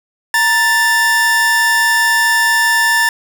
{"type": "tone pair together", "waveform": "45% pulse", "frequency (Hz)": [934, 1763.2], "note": ["A#5", "A6"], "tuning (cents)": [3, 3], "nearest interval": "major seventh", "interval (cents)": 1100, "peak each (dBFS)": [-17, -11], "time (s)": [0.34, 3.09], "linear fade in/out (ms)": 2, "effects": []}